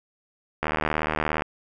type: click train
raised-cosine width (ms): 0.5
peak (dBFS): -9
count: 62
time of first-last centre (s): 0.63-1.421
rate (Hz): 77.1
effects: none